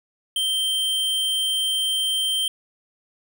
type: tone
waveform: square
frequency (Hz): 3136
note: G7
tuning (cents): 0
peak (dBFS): -21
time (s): 0.36-2.48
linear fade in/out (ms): 2
effects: none